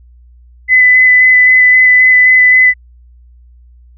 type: tone with vibrato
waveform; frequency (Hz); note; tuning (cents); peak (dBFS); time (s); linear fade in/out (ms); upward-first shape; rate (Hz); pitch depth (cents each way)
sine; 2010; B6; +30; -3; 0.68-2.74; 50; square; 3.8; 9
effects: added 60 Hz sine -38 dBFS peak until 3.97 s